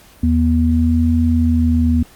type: tone pair together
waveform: sine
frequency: 80.75 / 241.7 Hz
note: E2 / B3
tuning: -35 / -37 cents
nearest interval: octave + perfect fifth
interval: 1898 cents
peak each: -14 dBFS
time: 0.23-2.03 s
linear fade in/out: 5 ms
effects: pink hiss -46 dBFS RMS until 2.15 s + Opus 48 kbps